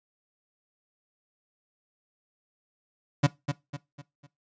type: tone with echo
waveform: 35% pulse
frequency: 143.1 Hz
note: D3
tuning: 45 cents flat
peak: -15 dBFS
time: 3.23-3.27 s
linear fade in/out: 10 ms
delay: 250 ms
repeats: 4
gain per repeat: -8 dB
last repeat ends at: 4.27 s
effects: noise-tail reverb RT60 0.2 s tail -18 dB re dry + resampled to 16000 Hz